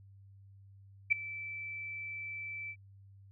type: tone with ADSR envelope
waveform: sine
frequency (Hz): 2323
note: D7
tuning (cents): -20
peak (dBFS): -20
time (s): 1.1-2.76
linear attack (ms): 23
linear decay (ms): 6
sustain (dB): -19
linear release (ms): 61
effects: added 98 Hz sine -54 dBFS peak until 3.31 s